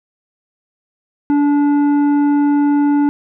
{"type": "tone with tanh clipping", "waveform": "triangle", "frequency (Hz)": 289.1, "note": "D4", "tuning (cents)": -27, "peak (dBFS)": -12, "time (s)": [1.3, 3.09], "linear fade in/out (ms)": 0, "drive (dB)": 13, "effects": []}